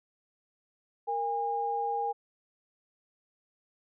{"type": "tone pair together", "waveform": "sine", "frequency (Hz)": [464.6, 813.1], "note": ["A#4", "G#5"], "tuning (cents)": [-6, -37], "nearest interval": "minor seventh", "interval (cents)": 969, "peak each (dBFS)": [-35, -29], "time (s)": [1.07, 2.13], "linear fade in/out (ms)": 20, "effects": []}